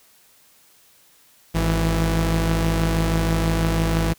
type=tone pair together; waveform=sawtooth; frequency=52.88 / 164.81 Hz; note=G#1 / E3; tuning=+32 / 0 cents; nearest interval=octave + minor sixth; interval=1968 cents; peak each=-17 dBFS; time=1.54-4.14 s; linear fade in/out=20 ms; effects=white hiss -55 dBFS RMS until 4.18 s